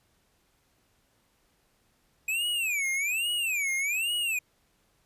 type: tone with vibrato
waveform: square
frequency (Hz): 2489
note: D#7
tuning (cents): 0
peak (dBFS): -27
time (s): 2.28-4.39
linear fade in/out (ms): 5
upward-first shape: sine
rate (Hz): 1.2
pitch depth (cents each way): 270
effects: pink hiss -69 dBFS RMS until 5.05 s + resampled to 32000 Hz